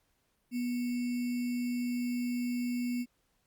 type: tone with sample-and-hold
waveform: sine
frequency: 243.8 Hz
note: B3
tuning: 22 cents flat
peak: -30 dBFS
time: 0.51-3.06 s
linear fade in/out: 50 ms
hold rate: 2450 Hz
effects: pink hiss -75 dBFS RMS until 3.46 s + Opus 48 kbps